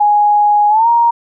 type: tone with pitch glide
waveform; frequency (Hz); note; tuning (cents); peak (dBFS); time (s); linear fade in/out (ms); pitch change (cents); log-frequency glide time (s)
sine; 830.6 to 937.7; G#5 to A#5; 0 to +10; -7; 0-1.11; 10; +210; 0.69-0.88
effects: none